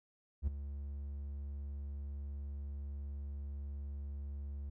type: tone with ADSR envelope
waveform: triangle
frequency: 70.7 Hz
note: C#2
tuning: 35 cents sharp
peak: -26 dBFS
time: 0.42-4.7 s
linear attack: 54 ms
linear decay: 9 ms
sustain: -12 dB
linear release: 9 ms
effects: none